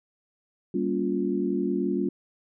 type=chord; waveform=sine; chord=G half-diminished seventh; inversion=none; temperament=just; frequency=196 / 235.2 / 282.2 / 352.8 Hz; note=G3 / Bb3 / Db4 / F4; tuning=0 / +16 / +31 / +18 cents; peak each=-29 / -31 / -29 / -28 dBFS; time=0.74-2.09 s; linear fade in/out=5 ms; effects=none